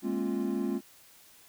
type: chord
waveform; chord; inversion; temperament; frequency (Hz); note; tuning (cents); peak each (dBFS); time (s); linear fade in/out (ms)
triangle; Bb minor seventh; third; equal with one note detuned; 207.7 / 233.1 / 270.1 / 349.2; Ab3 / Bb3 / Db4 / F4; 0 / 0 / -45 / 0; -31 / -33 / -31 / -32; 0.02-0.81; 50
effects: tanh soft clip ceiling -17 dBFS + white hiss -57 dBFS RMS until 1.48 s